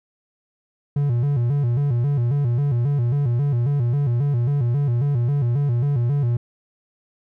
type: tone with vibrato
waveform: triangle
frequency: 130.81 Hz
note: C3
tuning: in tune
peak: -15 dBFS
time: 0.96-6.37 s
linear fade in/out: 5 ms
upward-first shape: square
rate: 3.7 Hz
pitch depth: 160 cents each way
effects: none